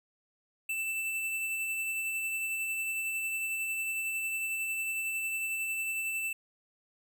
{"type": "tone with tremolo", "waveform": "square", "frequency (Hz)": 2656, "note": "E7", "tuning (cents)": 12, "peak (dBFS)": -31, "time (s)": [0.69, 6.33], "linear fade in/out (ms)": 5, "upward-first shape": "sine", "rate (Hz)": 11, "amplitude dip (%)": 25, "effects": ["12-bit"]}